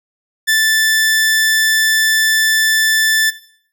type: tone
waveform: sawtooth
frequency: 1760 Hz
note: A6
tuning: in tune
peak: -7 dBFS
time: 0.47-3.31 s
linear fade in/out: 20 ms
effects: noise-tail reverb RT60 0.6 s tail -17 dB re dry